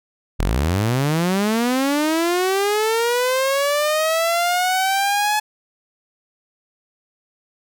sawtooth linear sweep, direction up, 35.52 to 854 Hz, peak -13 dBFS, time 0.39-5.4 s, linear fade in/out 10 ms, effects none

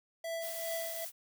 square tone with tremolo, 662 Hz, E5, 7 cents sharp, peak -35 dBFS, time 0.24-1.05 s, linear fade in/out 5 ms, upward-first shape triangle, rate 2.5 Hz, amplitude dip 65%
blue noise, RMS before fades -42 dBFS, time 0.4-1.12 s, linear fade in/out 50 ms
effects none

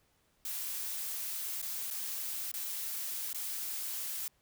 blue noise with dropouts, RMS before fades -38 dBFS, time 0.45-4.28 s, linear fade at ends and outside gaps 2 ms, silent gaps 1.617-1.626 / 1.904-1.909 / 2.516-2.539 / 3.331-3.345 s, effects pink hiss -72 dBFS RMS until 4.41 s

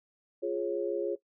sine chord, Db major, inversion first, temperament equal with one note detuned, 349.2 / 415.3 / 546.4 Hz, F4 / Ab4 / Db5, 0 / 0 / -25 cents, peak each -33 dBFS, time 0.42-1.16 s, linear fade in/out 20 ms, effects noise-tail reverb RT60 0.1 s tail -17 dB re dry

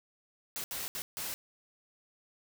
white noise bursts at uneven times, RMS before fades -38 dBFS, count 4, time 0.56-0.64 / 0.71-0.88 / 0.95-1.02 / 1.17-1.34 s, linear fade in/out 0 ms, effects none

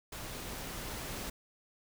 pink noise with level ramp, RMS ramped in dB -43 to -40 dBFS, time 0.12-1.3 s, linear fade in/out 5 ms, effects none

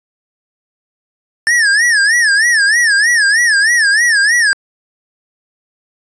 square tone with vibrato, 1760 Hz, A6, in tune, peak -9 dBFS, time 1.47-4.53 s, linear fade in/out 0 ms, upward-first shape sine, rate 3.2 Hz, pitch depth 170 cents each way, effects resampled to 22050 Hz

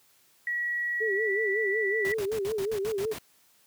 sine tone with pitch glide, 1924 to 1961 Hz, B6 to B6, -46 to -13 cents, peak -27 dBFS, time 0.47-2.14 s, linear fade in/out 2 ms, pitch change +33 cents, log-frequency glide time 1.06-1.32 s
sine tone with vibrato, 415.3 Hz, G#4, in tune, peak -27 dBFS, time 1-3.14 s, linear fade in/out 20 ms, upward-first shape sine, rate 5.4 Hz, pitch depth 130 cents each way
pink noise bursts, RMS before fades -39 dBFS, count 9, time 2.05-3.185 s, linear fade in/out 0 ms, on 71 ms, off 62 ms
effects white hiss -63 dBFS RMS until 3.66 s + high-pass 80 Hz 12 dB/octave

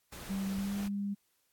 pink noise, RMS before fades -46 dBFS, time 0.12-0.88 s, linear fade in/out 5 ms
sine tone with pitch glide, 194.4 to 201 Hz, G3 to G3, -14 to +44 cents, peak -32 dBFS, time 0.29-1.15 s, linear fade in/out 20 ms, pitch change +58 cents, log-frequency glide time 0.56-0.73 s
click, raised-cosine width 5 ms, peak -29 dBFS, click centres 0.586 s
effects white hiss -75 dBFS RMS until 1.52 s + AAC 64 kbps

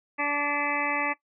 harmonic tone, 289.8 Hz, D4, 23 cents flat, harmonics 1 / 2 / 3 / 4 / 6 / 7 / 8 / 9, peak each -34 / -35 / -32 / -32 / -35 / -30 / -34 / -35 dBFS, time 0.18-1.14 s, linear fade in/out 20 ms, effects noise-tail reverb RT60 0.1 s tail -17 dB re dry

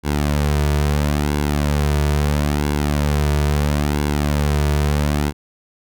sawtooth tone with flanger, 73.42 Hz, D2, in tune, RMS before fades -18 dBFS, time 0.03-5.33 s, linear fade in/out 50 ms, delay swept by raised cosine 1.6 to 3.8 ms, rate 0.75 Hz, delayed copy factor -0.55, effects none

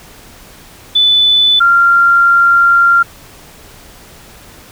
sine tone pair in turn, 3491 / 1385.4 Hz, A7 / F6, -14 / -14 cents, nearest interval octave + major third, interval 1600 cents, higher first, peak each -6 / -5 dBFS, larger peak second, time 0.95-1.6 / 1.6-3.03 s, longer second, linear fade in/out 10 ms, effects pink hiss -38 dBFS RMS until 4.71 s

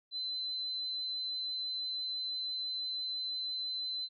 sine tone, 4047 Hz, B7, 42 cents sharp, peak -34 dBFS, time 0.11-4.09 s, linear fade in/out 50 ms, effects MP3 32 kbps

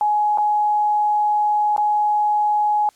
sine tone with dropouts, 839 Hz, G#5, 17 cents sharp, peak -15 dBFS, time 0.01-2.89 s, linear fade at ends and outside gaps 1 ms, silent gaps 0.375-0.383 / 1.764-1.779 s, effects white hiss -56 dBFS RMS until 2.95 s + low-pass 10000 Hz 12 dB/octave

